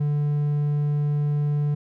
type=tone; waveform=triangle; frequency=146.83 Hz; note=D3; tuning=in tune; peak=-18 dBFS; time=0-1.75 s; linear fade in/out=10 ms; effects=none

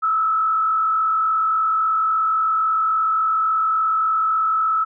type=tone with frequency modulation; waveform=sine; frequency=1303 Hz; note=E6; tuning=20 cents flat; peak=-16 dBFS; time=0.02-4.85 s; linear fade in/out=20 ms; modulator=43.6 Hz; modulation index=0.67; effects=none

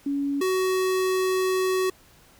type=tone pair in turn; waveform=sine / square; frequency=281.4 / 374 Hz; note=C#4 / F#4; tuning=+26 / +19 cents; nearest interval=perfect fourth; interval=493 cents; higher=second; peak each=-23 / -22 dBFS; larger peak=second; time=0.06-0.41 / 0.41-1.9 s; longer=second; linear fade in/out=5 ms; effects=pink hiss -55 dBFS RMS until 2.39 s

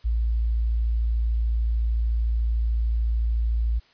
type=tone; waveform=sine; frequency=56.8 Hz; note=A#1; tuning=44 cents flat; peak=-20 dBFS; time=0.04-3.8 s; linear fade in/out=20 ms; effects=white hiss -58 dBFS RMS until 3.93 s + resampled to 11025 Hz

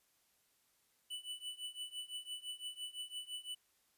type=tone with tremolo; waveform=square; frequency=2978 Hz; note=F#7; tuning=11 cents sharp; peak=-40 dBFS; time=1.1-3.55 s; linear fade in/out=10 ms; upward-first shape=triangle; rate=5.9 Hz; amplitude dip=95%; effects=white hiss -75 dBFS RMS until 3.97 s + resampled to 32000 Hz

